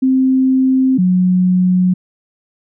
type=tone pair in turn; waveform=sine; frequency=261.6 / 182.52 Hz; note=C4 / F#3; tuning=0 / -23 cents; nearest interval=tritone; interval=623 cents; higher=first; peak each=-9 / -9 dBFS; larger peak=neither; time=0.02-0.98 / 0.98-1.94 s; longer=neither; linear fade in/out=10 ms; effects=none